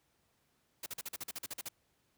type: noise bursts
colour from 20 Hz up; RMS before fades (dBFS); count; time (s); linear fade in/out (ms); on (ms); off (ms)
white; -41; 12; 0.83-1.687; 5; 32; 43
effects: pink hiss -75 dBFS RMS until 2.17 s + high-pass 60 Hz 12 dB/octave